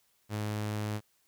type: tone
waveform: sawtooth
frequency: 105.9 Hz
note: G#2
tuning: 34 cents sharp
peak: -28 dBFS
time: 0.29-1.01 s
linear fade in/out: 50 ms
effects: white hiss -71 dBFS RMS until 1.27 s